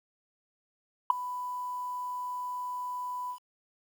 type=tone with ADSR envelope; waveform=sine; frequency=993 Hz; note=B5; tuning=9 cents sharp; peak=-13 dBFS; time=1.1-3.39 s; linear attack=3 ms; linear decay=8 ms; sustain=-20 dB; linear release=88 ms; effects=tanh soft clip ceiling -11 dBFS + 9-bit